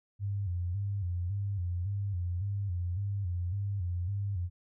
sine tone with vibrato, 94.1 Hz, F#2, 30 cents sharp, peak -30 dBFS, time 0.19-4.5 s, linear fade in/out 50 ms, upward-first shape square, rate 1.8 Hz, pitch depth 110 cents each way, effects none

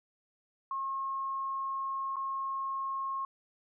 sine tone with dropouts, 1080 Hz, C#6, 45 cents flat, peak -32 dBFS, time 0.71-3.25 s, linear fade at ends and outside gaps 2 ms, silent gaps 2.159-2.166 s, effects none

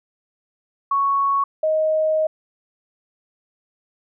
sine tone pair in turn, 1110 / 626.2 Hz, C#6 / D#5, +2 / +11 cents, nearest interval minor seventh, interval 991 cents, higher first, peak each -16 dBFS, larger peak neither, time 0.91-1.44 / 1.63-2.27 s, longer second, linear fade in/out 5 ms, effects none

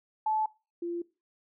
sine tone pair in turn, 867 / 344.1 Hz, A5 / F4, -26 / -26 cents, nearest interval octave + major third, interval 1600 cents, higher first, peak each -25 / -31 dBFS, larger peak first, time 0.26-0.46 / 0.82-1.02 s, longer neither, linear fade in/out 5 ms, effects noise-tail reverb RT60 0.3 s tail -21 dB re dry

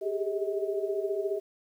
sine tone cluster, 391.3 / 405.7 / 424.9 / 639 Hz, G4 / G#4 / G#4 / D#5, -3 / -41 / +40 / +46 cents, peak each -31 / -33 / -37 / -35 dBFS, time 0.01-1.4 s, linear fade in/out 20 ms, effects 10-bit

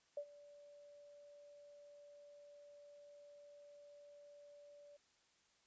sine tone with ADSR envelope, 580 Hz, D5, 22 cents flat, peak -39 dBFS, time 0.17-4.97 s, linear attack 4 ms, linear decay 71 ms, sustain -19 dB, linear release 9 ms, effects white hiss -75 dBFS RMS until 5.66 s + resampled to 16000 Hz

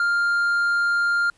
sine tone with hard clipping, 1400 Hz, F6, 4 cents sharp, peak -19 dBFS, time 0-1.3 s, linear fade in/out 2 ms, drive 3 dB, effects pink hiss -60 dBFS RMS until 1.37 s + resampled to 24000 Hz

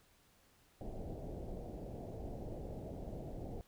pink low-pass noise, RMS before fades -45 dBFS, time 0.81-3.61 s, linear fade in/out 0 ms, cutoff 740 Hz, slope 48 dB/octave, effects pink hiss -69 dBFS RMS until 3.67 s

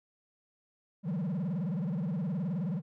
triangle tone with vibrato, 174 Hz, F3, 6 cents flat, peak -28 dBFS, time 1.03-2.82 s, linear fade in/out 50 ms, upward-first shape sine, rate 19 Hz, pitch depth 280 cents each way, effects none

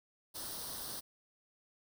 white noise with comb filter, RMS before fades -43 dBFS, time 0.34-1.01 s, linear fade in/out 20 ms, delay 0.21 ms, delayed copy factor +0.75, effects none

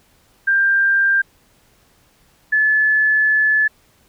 sine tone pair in turn, 1589 / 1727.2 Hz, G6 / A6, +23 / -33 cents, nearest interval minor second, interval 144 cents, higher second, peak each -12 dBFS, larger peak neither, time 0.47-1.22 / 2.52-3.68 s, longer second, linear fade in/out 10 ms, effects pink hiss -56 dBFS RMS until 4.08 s

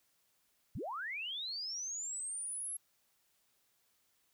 sine linear sweep, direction up, 54.3 to 11250 Hz, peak -38 dBFS, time 0.75-2.77 s, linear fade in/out 5 ms, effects white hiss -75 dBFS RMS until 4.33 s

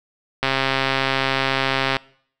click train, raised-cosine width 0.3 ms, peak -3 dBFS, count 207, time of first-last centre 0.43-1.967 s, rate 134 Hz, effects noise-tail reverb RT60 0.6 s tail -23 dB re dry

